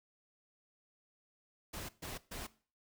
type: noise bursts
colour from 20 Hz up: pink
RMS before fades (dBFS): -44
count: 3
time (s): 1.73-2.47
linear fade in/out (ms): 10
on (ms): 160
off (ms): 130
effects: noise-tail reverb RT60 0.4 s tail -18 dB re dry